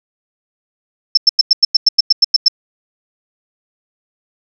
sine tone bursts, 5310 Hz, E8, 12 cents sharp, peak -4 dBFS, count 12, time 1.15-2.483 s, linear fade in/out 5 ms, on 24 ms, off 95 ms, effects none

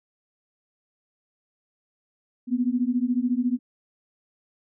sine beating tone pair, 240 / 254 Hz, B3 / B3, -49 / +49 cents, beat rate 14 Hz, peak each -24 dBFS, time 2.47-3.59 s, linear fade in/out 50 ms, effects none

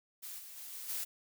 blue noise with level steps, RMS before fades -45 / -50 / -47 / -45 / -38 dBFS, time 0.22-1.05 s, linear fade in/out 20 ms, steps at 0.38 / 0.56 / 0.72 / 0.88 s, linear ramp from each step 20 ms, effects none

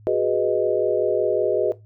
sine chord, G# minor seventh, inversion third, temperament equal, 370 / 415.3 / 493.9 / 622.3 Hz, F#4 / G#4 / B4 / D#5, 0 / 0 / 0 / 0 cents, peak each -23 dBFS, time 0.07-1.72 s, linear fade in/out 0 ms, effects noise-tail reverb RT60 0.2 s tail -17 dB re dry + added 106 Hz sine -45 dBFS peak until 1.85 s

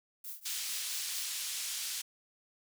violet noise with tremolo, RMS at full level -41 dBFS, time 0.24-1.32 s, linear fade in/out 5 ms, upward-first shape triangle, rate 4.5 Hz, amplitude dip 95%
pink band-pass noise, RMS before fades -38 dBFS, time 0.45-2.02 s, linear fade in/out 10 ms, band 3800 to 12000 Hz, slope 12 dB/octave
effects none

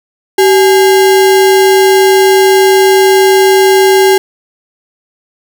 sine tone with sample-and-hold, 383.3 Hz, G4, 39 cents flat, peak -3 dBFS, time 0.38-4.18 s, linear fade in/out 5 ms, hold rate 1225 Hz, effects none

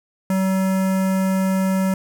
square tone with notch filter, 190 Hz, F#3, 46 cents sharp, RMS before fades -19 dBFS, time 0.3-1.94 s, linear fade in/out 2 ms, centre 3800 Hz, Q 0.8, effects 9-bit

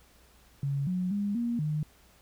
sine tone with pitch steps, 139.6 / 182.2 / 203.1 / 236.5 / 151.9 Hz, C#3 / F#3 / G#3 / A#3 / D#3, +13 / -26 / -38 / +25 / -41 cents, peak -27 dBFS, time 0.63-1.83 s, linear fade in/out 2 ms, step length 240 ms, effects added 60 Hz sine -62 dBFS peak until 2.21 s + pink hiss -61 dBFS RMS until 2.21 s

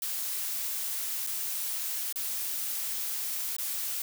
blue noise with dropouts, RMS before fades -33 dBFS, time 0.02-4.02 s, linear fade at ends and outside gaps 2 ms, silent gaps 1.266-1.271 / 2.126-2.158 / 3.566-3.584 s, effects none

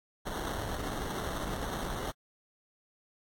pink noise with sample-and-hold, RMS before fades -36 dBFS, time 0.25-2.12 s, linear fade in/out 20 ms, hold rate 2450 Hz, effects AAC 64 kbps

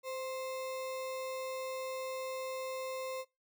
sine tone with sample-and-hold, 520 Hz, C5, 11 cents flat, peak -37 dBFS, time 0.03-3.25 s, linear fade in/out 50 ms, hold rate 1575 Hz, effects noise-tail reverb RT60 0.2 s tail -19 dB re dry

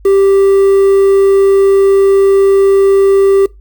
triangle tone with quantisation, 392 Hz, G4, in tune, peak -3 dBFS, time 0.05-3.46 s, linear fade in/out 5 ms, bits 5, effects noise-tail reverb RT60 0.2 s tail -22 dB re dry + added 50 Hz sine -35 dBFS peak until 3.6 s

